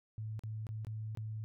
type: tone with dropouts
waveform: sine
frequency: 109 Hz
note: A2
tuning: 16 cents flat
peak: -38 dBFS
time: 0.18-1.44 s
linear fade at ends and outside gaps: 0 ms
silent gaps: 0.393-0.436 / 0.668-0.69 / 0.848-0.869 / 1.15-1.173 s
effects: none